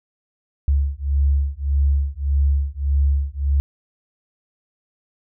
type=beating tone pair; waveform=sine; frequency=69.3 / 71 Hz; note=C#2 / C#2; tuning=0 / +42 cents; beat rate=1.7 Hz; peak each=-19 dBFS; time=0.68-3.6 s; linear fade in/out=0 ms; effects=none